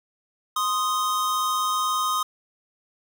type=tone pair together; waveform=square; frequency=1046.5 / 1244.5 Hz; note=C6 / D#6; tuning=0 / 0 cents; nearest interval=minor third; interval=300 cents; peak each=-28 / -24 dBFS; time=0.56-2.23 s; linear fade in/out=5 ms; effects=none